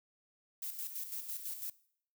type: noise with tremolo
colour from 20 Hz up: violet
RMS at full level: -40 dBFS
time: 0.62-1.7 s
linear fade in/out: 5 ms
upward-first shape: square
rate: 6 Hz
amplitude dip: 55%
effects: noise-tail reverb RT60 0.6 s tail -20 dB re dry